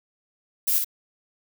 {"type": "noise with echo", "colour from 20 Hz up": "violet", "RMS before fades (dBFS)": -22, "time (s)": [0.67, 0.79], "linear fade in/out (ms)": 10, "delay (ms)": 56, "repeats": 1, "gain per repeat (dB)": -4, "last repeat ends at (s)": 0.846, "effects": []}